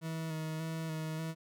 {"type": "tone with vibrato", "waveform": "40% pulse", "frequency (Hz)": 159.7, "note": "D#3", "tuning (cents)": 45, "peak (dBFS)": -35, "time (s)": [0.01, 1.35], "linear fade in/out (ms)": 50, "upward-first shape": "square", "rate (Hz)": 1.7, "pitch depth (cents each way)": 21, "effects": []}